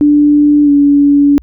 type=tone with pitch glide; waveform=sine; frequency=293.7 to 285.7 Hz; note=D4 to D4; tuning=0 to -48 cents; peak=-4 dBFS; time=0.01-1.38 s; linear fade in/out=0 ms; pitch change=-48 cents; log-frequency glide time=0.64-0.7 s; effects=added 60 Hz sine -35 dBFS peak until 1.42 s